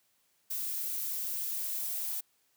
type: noise with high-pass filter sweep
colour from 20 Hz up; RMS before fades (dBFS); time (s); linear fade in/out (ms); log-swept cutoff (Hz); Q
violet; -35; 0.5-2.21; 10; 260 to 800; 8.7
effects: white hiss -72 dBFS RMS until 2.56 s + high-pass 60 Hz 12 dB/octave